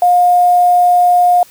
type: tone with quantisation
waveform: sine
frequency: 712 Hz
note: F5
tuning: 33 cents sharp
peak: -6 dBFS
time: 0.02-1.43 s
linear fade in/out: 2 ms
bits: 5
effects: white hiss -43 dBFS RMS until 1.5 s